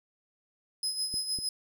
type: tone with tremolo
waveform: 30% pulse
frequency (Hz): 5070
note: D#8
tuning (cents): +32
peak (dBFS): -24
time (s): 0.83-1.49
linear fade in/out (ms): 2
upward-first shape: sine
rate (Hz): 6.5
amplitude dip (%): 60
type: clicks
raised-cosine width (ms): 3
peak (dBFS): -30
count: 2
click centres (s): 1.141 / 1.388
effects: none